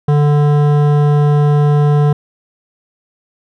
sine tone with hard clipping, 146.83 Hz, D3, in tune, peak -10 dBFS, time 0.08-2.13 s, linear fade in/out 5 ms, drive 14 dB, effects none

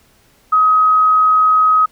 sine tone, 1265 Hz, D#6, 28 cents sharp, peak -8 dBFS, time 0.52-1.86 s, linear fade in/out 10 ms, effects pink hiss -53 dBFS RMS until 1.91 s

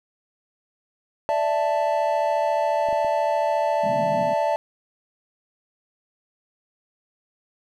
triangle chord, D suspended second, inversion none, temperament equal with one note detuned, 587.3 / 661.5 / 880 Hz, D5 / E5 / A5, 0 / +6 / 0 cents, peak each -22 dBFS, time 1.29-4.56 s, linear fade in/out 0 ms
clicks, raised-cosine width 2 ms, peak -26 dBFS, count 3, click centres 2.887 / 2.928 / 3.047 s
pink band-pass noise, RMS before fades -32 dBFS, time 3.83-4.34 s, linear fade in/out 10 ms, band 140 to 260 Hz, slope 48 dB/octave
effects none

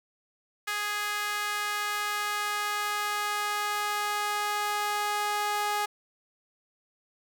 sawtooth tone with high-pass filter sweep, 415.3 Hz, G#4, in tune, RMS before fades -30 dBFS, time 0.67-5.86 s, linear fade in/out 10 ms, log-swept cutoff 1500 to 870 Hz, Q 1.7, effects none

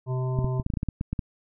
harmonic tone, 128.4 Hz, C3, 32 cents flat, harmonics 1 / 3 / 5 / 7 / 8, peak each -25 / -35 / -39 / -42 / -43 dBFS, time 0.06-0.63 s, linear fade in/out 50 ms
clicks, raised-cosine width 5 ms, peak -15 dBFS, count 12, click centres 0.389 / 0.445 / 0.598 / 0.664 / 0.702 / 0.738 / 0.772 / 0.831 / 0.887 / 1.011 / 1.13 / 1.192 s
effects none

